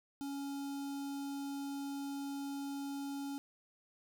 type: tone with notch filter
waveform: square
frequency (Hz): 279.1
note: C#4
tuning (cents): +12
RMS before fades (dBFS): -41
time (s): 0.21-3.38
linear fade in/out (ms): 0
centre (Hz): 2000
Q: 1
effects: none